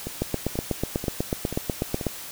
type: two click trains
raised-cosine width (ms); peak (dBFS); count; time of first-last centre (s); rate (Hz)
2; -17 / -10; 5 / 16; 0.07-2.012 / 0.22-2.067; 2.06 / 8.12
effects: white hiss -38 dBFS RMS until 2.31 s